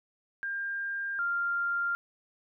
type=tone pair in turn; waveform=sine; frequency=1600 / 1393.8 Hz; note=G6 / F6; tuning=+35 / -4 cents; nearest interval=major second; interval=239 cents; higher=first; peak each=-31 / -27 dBFS; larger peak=second; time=0.43-1.19 / 1.19-1.95 s; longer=neither; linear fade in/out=0 ms; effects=none